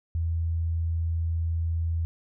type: tone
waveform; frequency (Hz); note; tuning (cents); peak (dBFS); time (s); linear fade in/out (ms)
sine; 82.7; E2; +6; -24; 0.15-2.05; 0
effects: none